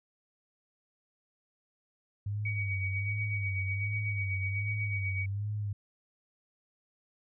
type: tone with vibrato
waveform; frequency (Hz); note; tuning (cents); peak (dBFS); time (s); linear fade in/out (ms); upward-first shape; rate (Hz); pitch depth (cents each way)
sine; 100; G2; +35; -31; 2.26-5.73; 5; sine; 1.3; 90
type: tone with tremolo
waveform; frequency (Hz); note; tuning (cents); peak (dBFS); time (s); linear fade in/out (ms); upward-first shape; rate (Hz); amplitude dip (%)
sine; 2258; C#7; +31; -32; 2.45-5.26; 5; sine; 8.1; 55
effects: none